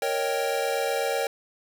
square chord, Eb dominant seventh, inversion second, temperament equal, 466.2 / 554.4 / 622.3 / 784 Hz, Bb4 / Db5 / Eb5 / G5, 0 / 0 / 0 / 0 cents, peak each -30 / -29 / -35 / -31 dBFS, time 0.02-1.27 s, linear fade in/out 2 ms, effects none

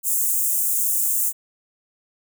white high-pass noise, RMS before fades -21 dBFS, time 0.03-1.33 s, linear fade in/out 50 ms, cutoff 6900 Hz, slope 48 dB/octave, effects none

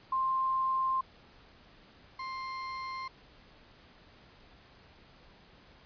sine / 35% pulse tone pair in turn, 1052 / 1052 Hz, C6 / C6, +9 / +9 cents, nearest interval unison, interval 0 cents, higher neither, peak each -27 / -35 dBFS, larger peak first, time 0.12-1.01 / 2.19-3.08 s, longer neither, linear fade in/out 5 ms, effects pink hiss -58 dBFS RMS until 5.85 s + resampled to 11025 Hz

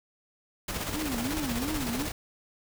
pink noise with tremolo, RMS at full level -32 dBFS, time 0.68-2.12 s, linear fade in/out 5 ms, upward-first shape square, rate 16 Hz, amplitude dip 40%
triangle tone with vibrato, 269.1 Hz, C4, 49 cents sharp, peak -29 dBFS, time 0.92-2.08 s, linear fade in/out 50 ms, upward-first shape sine, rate 2.8 Hz, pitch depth 260 cents each way
effects none

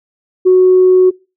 sine tone, 369.4 Hz, F#4, 3 cents flat, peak -3 dBFS, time 0.45-1.11 s, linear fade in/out 20 ms, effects noise-tail reverb RT60 0.3 s tail -24 dB re dry + tanh soft clip ceiling 0 dBFS

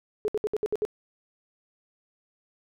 sine tone bursts, 424.3 Hz, G#4, 37 cents sharp, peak -23 dBFS, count 7, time 0.25-0.851 s, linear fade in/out 0 ms, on 31 ms, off 64 ms, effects none

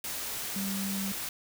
sine tone in noise, 196 Hz, G3, in tune, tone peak -32 dBFS, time 0.56-1.12 s, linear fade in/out 2 ms, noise white, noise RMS -36 dBFS, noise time 0.04-1.29 s, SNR +1 dB, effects none

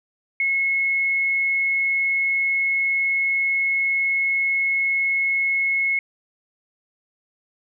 sine tone, 2179 Hz, C#7, 30 cents flat, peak -18 dBFS, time 0.4-5.99 s, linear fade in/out 2 ms, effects none

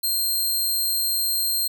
10% pulse tone, 4186 Hz, C8, in tune, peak -14 dBFS, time 0.03-1.68 s, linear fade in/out 10 ms, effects none

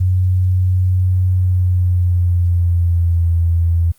sine tone with pitch glide, 92 to 84.36 Hz, F#2 to E2, -9 to +41 cents, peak -11 dBFS, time 0-3.92 s, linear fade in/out 10 ms, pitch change -150 cents, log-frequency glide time 1.34-3.32 s, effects white hiss -54 dBFS RMS until 3.98 s + Opus 32 kbps

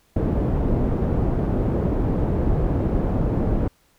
pink low-pass noise, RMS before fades -21 dBFS, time 0.16-3.68 s, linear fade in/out 5 ms, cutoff 470 Hz, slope 12 dB/octave, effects pink hiss -61 dBFS RMS until 3.98 s

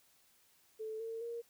sine tone with pitch steps, 437.6 / 452.5 / 467.9 Hz, A4 / A4 / A#4, -9 / +48 / +6 cents, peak -39 dBFS, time 0.79-1.42 s, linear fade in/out 20 ms, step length 210 ms, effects white hiss -69 dBFS RMS until 1.49 s

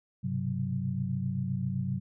sine tone cluster, 100.2 / 124.4 / 132.1 / 186.4 Hz, G2 / B2 / C3 / F#3, +38 / +13 / +17 / +13 cents, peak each -36 / -40 / -32 / -33 dBFS, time 0.23-2 s, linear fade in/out 20 ms, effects none

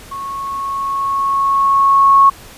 sine tone with level ramp, 1100 Hz, C#6, 14 cents flat, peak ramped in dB -23 to -4 dBFS, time 0.11-2.3 s, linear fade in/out 10 ms, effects pink hiss -38 dBFS RMS until 2.57 s + resampled to 32000 Hz

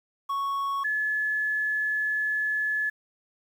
triangle / sine tone pair in turn, 1108.7 / 1715.9 Hz, C#6 / A6, 0 / -44 cents, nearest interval minor sixth, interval 756 cents, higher second, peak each -24 / -24 dBFS, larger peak neither, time 0.29-0.84 / 0.84-2.9 s, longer second, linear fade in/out 10 ms, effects 9-bit

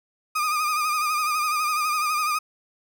35% pulse tone with vibrato, 1226 Hz, D#6, 26 cents flat, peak -20 dBFS, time 0.35-2.39 s, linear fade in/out 10 ms, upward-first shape sine, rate 12 Hz, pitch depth 51 cents each way, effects none

